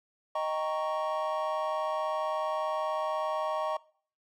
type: chord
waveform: triangle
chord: Eb dominant seventh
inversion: none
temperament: equal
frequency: 622.3 / 784 / 932.3 / 1108.7 Hz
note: Eb5 / G5 / Bb5 / Db6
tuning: 0 / 0 / 0 / 0 cents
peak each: -30 / -36 / -34 / -32 dBFS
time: 0.35-3.77 s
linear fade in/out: 5 ms
effects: noise-tail reverb RT60 0.5 s tail -22 dB re dry